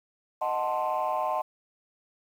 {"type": "chord", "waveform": "sine", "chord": "D# diminished seventh", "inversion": "none", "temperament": "equal", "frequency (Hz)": [622.3, 740, 880, 1046.5], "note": ["D#5", "F#5", "A5", "C6"], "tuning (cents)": [0, 0, 0, 0], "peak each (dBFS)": -30, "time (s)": [0.41, 1.42], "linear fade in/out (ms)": 10, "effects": ["tanh soft clip ceiling -20 dBFS", "9-bit"]}